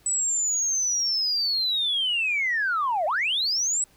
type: linear two-way sweep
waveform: sine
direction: down then up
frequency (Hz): 7960 to 587.3 to 7960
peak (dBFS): -21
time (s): 0.06-3.84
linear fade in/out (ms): 2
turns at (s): 3.06
effects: tanh soft clip ceiling -17 dBFS + pink hiss -59 dBFS RMS until 3.96 s